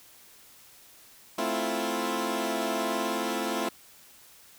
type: chord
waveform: 15% pulse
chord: F major seventh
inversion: first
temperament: equal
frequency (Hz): 220 / 261.6 / 329.6 / 349.2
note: A3 / C4 / E4 / F4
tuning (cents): 0 / 0 / 0 / 0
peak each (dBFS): -27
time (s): 1.38-3.69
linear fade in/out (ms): 5
effects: white hiss -54 dBFS RMS until 4.58 s